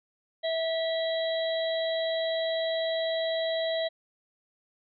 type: harmonic tone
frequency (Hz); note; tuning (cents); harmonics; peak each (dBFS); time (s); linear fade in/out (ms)
652; E5; -19; 1 / 3 / 5 / 6; -27 / -38 / -39 / -36; 0.43-3.89; 20
effects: none